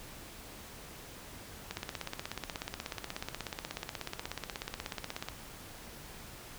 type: click train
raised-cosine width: 0.2 ms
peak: -19 dBFS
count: 60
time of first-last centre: 1.71-5.286 s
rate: 16.5 Hz
effects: pink hiss -49 dBFS RMS until 6.58 s